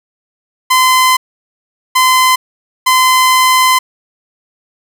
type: tone bursts at uneven times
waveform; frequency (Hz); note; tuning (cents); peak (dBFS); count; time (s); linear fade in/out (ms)
sawtooth; 1027; C6; -33; -3; 3; 0.7-1.17 / 1.95-2.36 / 2.86-3.79; 10
effects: none